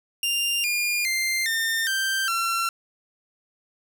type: tone with pitch steps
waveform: sawtooth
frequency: 2794 / 2418 / 2093 / 1811.7 / 1568.1 / 1357.2 Hz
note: F7 / D7 / C7 / A#6 / G6 / F6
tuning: 0 / +50 / 0 / -50 / 0 / -50 cents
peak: -19 dBFS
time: 0.23-2.69 s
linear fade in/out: 2 ms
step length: 410 ms
effects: none